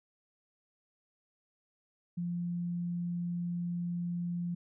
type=tone; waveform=sine; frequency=173.9 Hz; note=F3; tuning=7 cents flat; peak=-32 dBFS; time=2.17-4.55 s; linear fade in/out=10 ms; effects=none